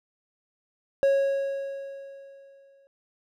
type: tone with exponential decay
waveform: triangle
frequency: 550 Hz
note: C#5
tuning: 14 cents flat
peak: -15 dBFS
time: 1.03-2.87 s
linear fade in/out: 0 ms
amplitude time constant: 400 ms
effects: none